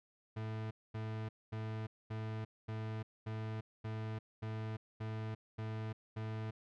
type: tone bursts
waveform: 40% pulse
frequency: 109.7 Hz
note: A2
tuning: 5 cents flat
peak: -38 dBFS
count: 11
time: 0.36-6.51 s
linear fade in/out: 10 ms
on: 350 ms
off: 230 ms
effects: low-pass 3000 Hz 12 dB/octave